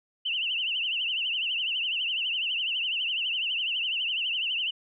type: tone with vibrato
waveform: sine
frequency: 2869 Hz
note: F7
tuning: 46 cents sharp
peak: -26 dBFS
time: 0.25-4.71 s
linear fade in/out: 10 ms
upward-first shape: triangle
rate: 12 Hz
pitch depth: 160 cents each way
effects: none